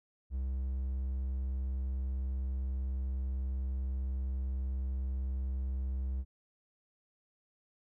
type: tone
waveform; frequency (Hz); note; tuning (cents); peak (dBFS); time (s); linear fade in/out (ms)
triangle; 65.41; C2; 0; -30; 0.3-6.25; 50
effects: none

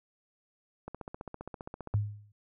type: click train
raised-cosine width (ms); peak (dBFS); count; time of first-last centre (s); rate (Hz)
1; -26; 17; 0.88-1.94; 15.1
type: tone with exponential decay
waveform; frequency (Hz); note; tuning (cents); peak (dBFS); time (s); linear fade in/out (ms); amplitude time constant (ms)
sine; 103.83; G#2; 0; -22; 1.94-2.32; 5; 82
effects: none

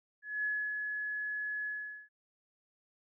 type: tone with ADSR envelope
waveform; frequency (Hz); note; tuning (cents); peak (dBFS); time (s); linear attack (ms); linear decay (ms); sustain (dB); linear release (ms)
sine; 1698; G#6; +38; -30; 0.22-2.09; 220; 280; -4; 430
effects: none

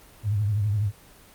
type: tone with vibrato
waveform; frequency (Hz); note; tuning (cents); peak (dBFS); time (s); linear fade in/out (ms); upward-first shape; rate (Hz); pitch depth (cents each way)
sine; 103.9; G#2; +1; -21; 0.23-0.92; 50; triangle; 12; 110
effects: pink hiss -51 dBFS RMS until 1.34 s + Opus 24 kbps

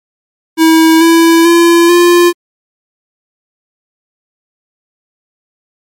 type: tone with pitch steps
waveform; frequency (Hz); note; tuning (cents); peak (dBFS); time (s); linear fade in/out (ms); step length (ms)
square; 323 / 331.3 / 339.8 / 348.6; E4 / E4 / F4 / F4; -35 / +9 / -47 / -3; -4; 0.57-2.33; 50; 440
effects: MP3 64 kbps

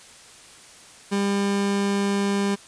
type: tone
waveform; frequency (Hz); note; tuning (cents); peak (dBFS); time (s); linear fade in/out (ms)
30% pulse; 200; G3; +35; -18; 1.11-2.56; 20
effects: white hiss -47 dBFS RMS until 2.67 s + resampled to 22050 Hz

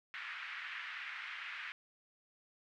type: band-pass noise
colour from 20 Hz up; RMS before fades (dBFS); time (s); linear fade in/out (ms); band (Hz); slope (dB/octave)
white; -45; 0.14-1.72; 0; 1400 to 2400; 24
effects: none

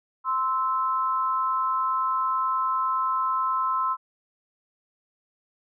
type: tone pair together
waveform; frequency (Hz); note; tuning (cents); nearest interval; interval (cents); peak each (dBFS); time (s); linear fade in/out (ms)
sine; 1040.5 / 1311; C6 / E6; -10 / -10; major third; 400; -24 / -26; 0.24-3.97; 50
effects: none

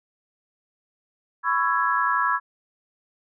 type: chord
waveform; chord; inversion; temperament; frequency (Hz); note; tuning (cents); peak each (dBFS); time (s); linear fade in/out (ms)
sine; C# minor seventh; third; just; 997.9 / 1108.7 / 1330.5 / 1663.1; B5 / C#6 / E6 / G#6; +18 / 0 / +16 / +2; -25; 1.43-2.4; 50
effects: none

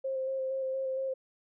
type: tone with vibrato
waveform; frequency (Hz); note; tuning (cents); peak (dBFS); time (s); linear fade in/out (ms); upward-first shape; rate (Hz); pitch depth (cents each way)
sine; 529; C5; +19; -30; 0.04-1.14; 10; square; 4.3; 14
effects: none

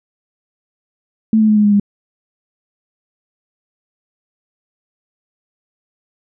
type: tone with pitch steps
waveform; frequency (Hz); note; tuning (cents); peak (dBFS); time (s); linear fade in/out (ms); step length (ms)
sine; 220 / 216.5 / 213 / 209.6 / 206.2 / 202.9; A3 / A3 / G#3 / G#3 / G#3 / G#3; 0 / -28 / +44 / +16 / -12 / -40; -8; 1.33-1.798; 2; 78
effects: none

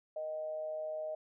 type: tone with amplitude modulation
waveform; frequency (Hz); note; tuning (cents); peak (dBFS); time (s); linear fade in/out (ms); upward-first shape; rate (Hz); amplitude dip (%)
sine; 622.3; D#5; 0; -34; 0.16-1.15; 5; sine; 154; 45
effects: none

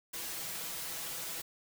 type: noise with comb filter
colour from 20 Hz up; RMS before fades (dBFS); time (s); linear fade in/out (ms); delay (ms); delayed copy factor
white; -40; 0.13-1.42; 10; 6.1; +0.75
effects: none

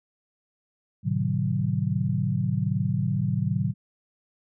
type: tone cluster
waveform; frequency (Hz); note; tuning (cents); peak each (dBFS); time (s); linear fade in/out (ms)
sine; 108 / 129.3 / 151.8 / 187.3; A2 / C3 / D#3 / F#3; -32 / -20 / -42 / +21; -28; 1.03-3.74; 50
effects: none

